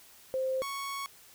sine / sawtooth tone pair in turn, 523.3 / 1108.8 Hz, C5 / C#6, 0 / 0 cents, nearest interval octave + minor second, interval 1300 cents, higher second, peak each -28 / -31 dBFS, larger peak first, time 0.34-0.62 / 0.62-1.06 s, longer second, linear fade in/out 0 ms, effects white hiss -56 dBFS RMS until 1.34 s

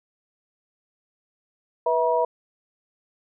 sine tone cluster, 489.3 / 650 / 959 Hz, B4 / E5 / A#5, -16 / -24 / +49 cents, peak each -23 dBFS, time 1.86-2.25 s, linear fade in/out 5 ms, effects none

